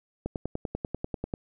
click train, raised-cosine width 2 ms, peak -17 dBFS, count 12, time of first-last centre 0.26-1.338 s, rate 10.2 Hz, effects none

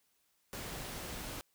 pink noise, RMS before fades -43 dBFS, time 0.53-1.41 s, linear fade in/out 0 ms, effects white hiss -75 dBFS RMS until 1.54 s

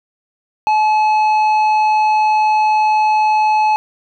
triangle tone with tanh clipping, 858 Hz, A5, 44 cents flat, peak -12 dBFS, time 0.67-3.76 s, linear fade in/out 0 ms, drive 12 dB, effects none

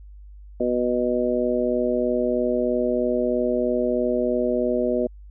harmonic tone, 123.1 Hz, B2, 5 cents flat, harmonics 2 / 3 / 4 / 5, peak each -25 / -25 / -25 / -25 dBFS, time 0.6-5.07 s, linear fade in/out 5 ms, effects added 50 Hz sine -40 dBFS peak until 5.3 s

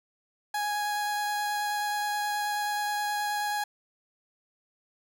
30% pulse tone with vibrato, 830.6 Hz, G#5, in tune, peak -25 dBFS, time 0.54-3.64 s, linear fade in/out 5 ms, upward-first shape sine, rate 9.4 Hz, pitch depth 8 cents each way, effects none

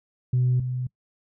sine tone pair in turn, 125.6 / 126.25 Hz, B2 / B2, +30 / +39 cents, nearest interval unison, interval 9 cents, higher second, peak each -17 / -25 dBFS, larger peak first, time 0.33-0.6 / 0.6-0.87 s, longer neither, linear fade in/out 5 ms, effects noise-tail reverb RT60 0.1 s tail -24 dB re dry + tanh soft clip ceiling -15 dBFS

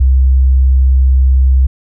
sine tone, 65.41 Hz, C2, in tune, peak -5 dBFS, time 0-1.67 s, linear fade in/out 10 ms, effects none

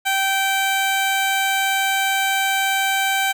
15% pulse tone, 777 Hz, G5, 16 cents flat, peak -11 dBFS, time 0.05-3.33 s, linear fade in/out 20 ms, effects none

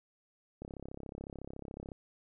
click train, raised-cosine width 2 ms, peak -30 dBFS, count 45, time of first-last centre 0.62-1.918 s, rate 33.9 Hz, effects none

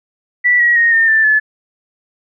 sine tone with pitch steps, 1961 / 1911.8 / 1863.8 / 1817 / 1771.4 / 1727 Hz, B6 / A#6 / A#6 / A#6 / A6 / A6, -13 / +43 / -1 / -45 / +11 / -33 cents, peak -8 dBFS, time 0.44-1.4 s, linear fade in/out 20 ms, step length 160 ms, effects none

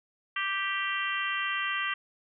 harmonic tone, 392 Hz, G4, in tune, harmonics 3 / 4 / 5 / 6 / 7 / 8, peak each -34 / -35 / -33 / -41 / -35 / -38 dBFS, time 0.36-1.94 s, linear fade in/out 5 ms, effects none

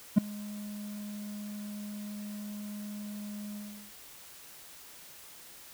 triangle tone with ADSR envelope, 207.7 Hz, G#3, in tune, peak -12 dBFS, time 0.16-3.92 s, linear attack 21 ms, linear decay 6 ms, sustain -24 dB, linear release 380 ms, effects white hiss -51 dBFS RMS until 5.73 s

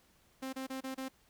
sawtooth tone bursts, 263.9 Hz, C4, 15 cents sharp, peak -34 dBFS, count 5, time 0.42-1.086 s, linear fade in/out 10 ms, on 110 ms, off 29 ms, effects pink hiss -68 dBFS RMS until 1.29 s

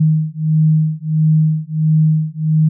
sine beating tone pair, 155.56 / 157.06 Hz, D#3 / D#3, 0 / +17 cents, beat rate 1.5 Hz, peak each -14 dBFS, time 0-2.69 s, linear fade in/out 10 ms, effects none

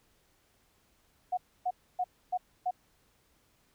sine tone bursts, 728 Hz, F#5, 28 cents flat, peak -27 dBFS, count 5, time 1.32-2.71 s, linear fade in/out 10 ms, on 54 ms, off 280 ms, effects pink hiss -69 dBFS RMS until 3.74 s

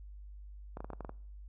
clicks, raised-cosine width 1 ms, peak -28 dBFS, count 8, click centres 0.771 / 0.805 / 0.845 / 0.903 / 0.933 / 1.007 / 1.048 / 1.094 s, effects noise-tail reverb RT60 0.6 s tail -23 dB re dry + added 50 Hz sine -46 dBFS peak until 1.48 s

